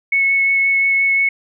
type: tone with vibrato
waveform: sine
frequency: 2200 Hz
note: C#7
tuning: 14 cents flat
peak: -12 dBFS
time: 0.12-1.29 s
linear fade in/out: 5 ms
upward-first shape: sine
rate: 5.7 Hz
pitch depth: 8 cents each way
effects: none